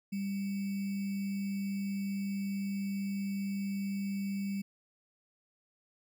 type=tone with sample-and-hold; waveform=sine; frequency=197.7 Hz; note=G3; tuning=15 cents sharp; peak=-32 dBFS; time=0.12-4.62 s; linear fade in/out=10 ms; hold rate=2450 Hz; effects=none